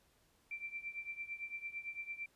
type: tone with tremolo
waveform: sine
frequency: 2349 Hz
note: D7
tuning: in tune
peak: -38 dBFS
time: 0.51-2.26 s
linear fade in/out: 2 ms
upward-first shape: triangle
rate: 8.9 Hz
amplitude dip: 90%
effects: pink hiss -72 dBFS RMS until 2.35 s + resampled to 32000 Hz